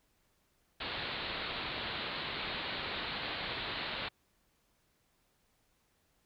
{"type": "low-pass noise", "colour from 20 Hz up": "white", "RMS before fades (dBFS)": -39, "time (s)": [0.8, 4.09], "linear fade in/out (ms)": 10, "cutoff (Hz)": 4300, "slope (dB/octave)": 96, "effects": ["pink hiss -74 dBFS RMS until 6.25 s"]}